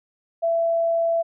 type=tone; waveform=sine; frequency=668 Hz; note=E5; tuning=23 cents sharp; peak=-18 dBFS; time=0.42-1.23 s; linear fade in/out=20 ms; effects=none